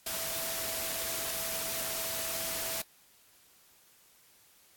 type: tone in noise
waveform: sine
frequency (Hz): 658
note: E5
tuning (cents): -3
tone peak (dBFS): -44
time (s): 0.06-2.82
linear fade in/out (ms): 5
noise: white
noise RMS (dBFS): -35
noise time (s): 0.06-2.82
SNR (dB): -12
effects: white hiss -62 dBFS RMS until 4.76 s + AAC 64 kbps